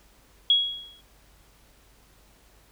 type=tone with exponential decay; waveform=sine; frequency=3322 Hz; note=G#7; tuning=in tune; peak=-14 dBFS; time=0.5-1.01 s; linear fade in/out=2 ms; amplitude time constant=110 ms; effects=added 50 Hz sine -59 dBFS peak until 2.71 s + pink hiss -59 dBFS RMS until 2.71 s